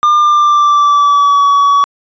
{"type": "tone with pitch glide", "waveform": "triangle", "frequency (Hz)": [1200, 1132.6], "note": ["D6", "C#6"], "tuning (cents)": [37, 37], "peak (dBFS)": -4, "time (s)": [0.03, 1.84], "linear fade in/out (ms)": 0, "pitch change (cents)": -100, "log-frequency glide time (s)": [0.19, 1.45], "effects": ["resampled to 16000 Hz"]}